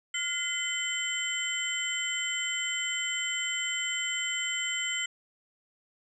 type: tone cluster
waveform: sine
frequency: 1419 / 2044 / 3066 / 7440 Hz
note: F6 / C7 / G7 / A#8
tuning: +27 / -41 / -39 / -4 cents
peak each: -39 / -33 / -33 / -35 dBFS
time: 0.14-5.06 s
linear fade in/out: 5 ms
effects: none